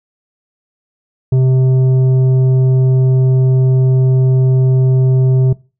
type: tone with tanh clipping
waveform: sine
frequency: 130 Hz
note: C3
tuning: 11 cents flat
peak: -9 dBFS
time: 1.32-5.53 s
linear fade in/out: 5 ms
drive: 8 dB
effects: noise-tail reverb RT60 0.3 s tail -21 dB re dry